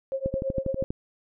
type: tone with tremolo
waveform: sine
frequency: 537 Hz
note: C5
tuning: 45 cents sharp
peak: -23 dBFS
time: 0.12-0.84 s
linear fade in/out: 0 ms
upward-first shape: triangle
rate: 9.1 Hz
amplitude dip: 100%
type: click train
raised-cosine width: 3 ms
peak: -16 dBFS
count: 9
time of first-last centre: 0.26-0.905 s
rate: 12.4 Hz
effects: none